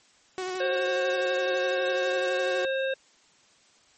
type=tone with vibrato; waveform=sawtooth; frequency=370 Hz; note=F#4; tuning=in tune; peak=-26 dBFS; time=0.38-2.65 s; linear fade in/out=0 ms; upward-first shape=sine; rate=12 Hz; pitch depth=25 cents each way
type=harmonic tone; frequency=533 Hz; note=C5; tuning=32 cents sharp; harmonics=1 / 3 / 5 / 7; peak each=-26 / -32 / -38 / -38 dBFS; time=0.6-2.94 s; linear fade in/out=5 ms
type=noise; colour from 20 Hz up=violet; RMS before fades=-40 dBFS; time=1.71-2.26 s; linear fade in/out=50 ms
effects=white hiss -60 dBFS RMS until 3.97 s + MP3 32 kbps